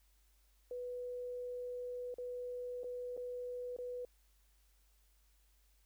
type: tone with dropouts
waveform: sine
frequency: 493.4 Hz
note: B4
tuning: 2 cents flat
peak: -40 dBFS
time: 0.71-4.05 s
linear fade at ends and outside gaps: 2 ms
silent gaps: 2.142-2.183 / 2.834-2.842 / 3.167-3.175 / 3.765-3.786 s
effects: added 50 Hz sine -68 dBFS peak until 5.85 s + white hiss -75 dBFS RMS until 5.85 s